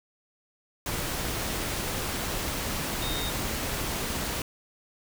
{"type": "tone in noise", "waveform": "sine", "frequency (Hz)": 3700, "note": "A#7", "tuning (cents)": -14, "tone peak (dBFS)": -34, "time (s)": [3.02, 3.3], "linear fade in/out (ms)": 2, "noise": "pink", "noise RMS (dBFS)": -31, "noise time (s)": [0.86, 4.42], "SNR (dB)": -6, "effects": []}